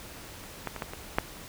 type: clicks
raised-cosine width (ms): 0.5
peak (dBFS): -30 / -16 / -21 / -16 / -23 / -8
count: 6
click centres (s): 0.439 / 0.673 / 0.763 / 0.822 / 0.935 / 1.185
effects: pink hiss -45 dBFS RMS until 1.48 s